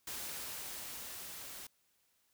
white noise with level ramp, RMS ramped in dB -42 to -48 dBFS, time 0.07-1.67 s, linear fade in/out 5 ms, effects white hiss -75 dBFS RMS until 2.33 s

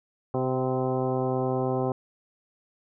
harmonic tone with a mistuned harmonic, 129.3 Hz, C3, 20 cents flat, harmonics 1 / 2 / 3 / 4 / 5 / 6 / 7 / 8 / 10, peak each -30 / -31 / -29 / -31 / -36 / -33 / -44 / -38 / -46 dBFS, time 0.34-1.92 s, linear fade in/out 2 ms, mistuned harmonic 5, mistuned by +16 cents, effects none

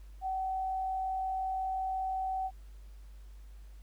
sine tone with frequency modulation, 759 Hz, F#5, 44 cents sharp, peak -31 dBFS, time 0.21-2.51 s, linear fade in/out 50 ms, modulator 45.5 Hz, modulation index 0.22, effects added 50 Hz sine -47 dBFS peak until 3.82 s + pink hiss -67 dBFS RMS until 3.82 s

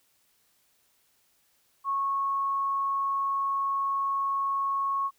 sine tone, 1100 Hz, C#6, 14 cents flat, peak -25 dBFS, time 1.84-5.11 s, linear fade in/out 50 ms, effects white hiss -68 dBFS RMS until 5.18 s

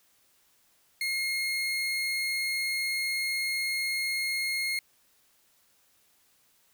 30% pulse tone, 2148 Hz, C7, 45 cents sharp, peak -25 dBFS, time 1.01-4.79 s, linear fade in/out 2 ms, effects white hiss -66 dBFS RMS until 6.73 s

